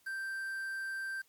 triangle tone with quantisation, 1568 Hz, G6, in tune, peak -34 dBFS, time 0.06-1.22 s, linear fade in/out 10 ms, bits 9, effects white hiss -69 dBFS RMS until 1.28 s + MP3 96 kbps

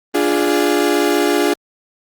35% pulse chord, D diminished, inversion none, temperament equal, 293.7 / 349.2 / 415.3 Hz, D4 / F4 / Ab4, 0 / 0 / 0 cents, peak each -16 dBFS, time 0.14-1.54 s, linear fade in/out 10 ms, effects Opus 24 kbps

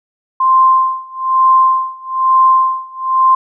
sine tone with tremolo, 1046.5 Hz, C6, in tune, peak -5 dBFS, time 0.4-3.35 s, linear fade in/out 5 ms, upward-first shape sine, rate 1.1 Hz, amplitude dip 95%, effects none

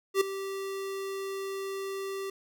square tone with ADSR envelope, 389.7 Hz, G4, 10 cents flat, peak -20 dBFS, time 0.14-2.3 s, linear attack 69 ms, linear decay 7 ms, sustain -14 dB, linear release 4 ms, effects none

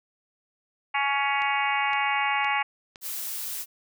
harmonic tone, 279.4 Hz, C#4, 14 cents sharp, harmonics 3 / 4 / 5 / 6 / 7 / 8 / 9 / 10, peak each -27 / -30 / -37 / -35 / -31 / -29 / -35 / -34 dBFS, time 0.94-2.63 s, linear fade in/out 10 ms
click train, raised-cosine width 0.2 ms, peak -25 dBFS, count 4, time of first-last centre 1.42-2.958 s, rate 1.95 Hz
blue noise, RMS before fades -33 dBFS, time 3.01-3.66 s, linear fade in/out 50 ms
effects none

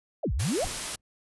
sine exponential two-way sweep, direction down then up, 799 to 49 to 799 Hz, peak -25 dBFS, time 0.23-0.65 s, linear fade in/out 10 ms, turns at 0.33 s
white noise, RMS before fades -33 dBFS, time 0.39-0.96 s, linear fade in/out 10 ms
brown noise with exponential decay, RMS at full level -34 dBFS, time 0.64-1.01 s, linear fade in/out 1 ms, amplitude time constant 80 ms
effects resampled to 24000 Hz

